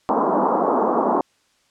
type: band-pass noise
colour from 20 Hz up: white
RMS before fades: -19 dBFS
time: 0.09-1.21 s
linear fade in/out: 0 ms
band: 200 to 1100 Hz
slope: 48 dB/octave
effects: white hiss -62 dBFS RMS until 1.7 s + low-pass 7000 Hz 12 dB/octave